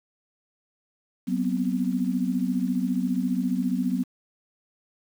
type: tone cluster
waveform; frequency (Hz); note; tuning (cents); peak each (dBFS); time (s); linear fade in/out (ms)
sine; 187.5 / 241.9 / 256.5; F#3 / B3 / C4; +23 / -36 / -34; -27; 1.27-4.04; 20
effects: 8-bit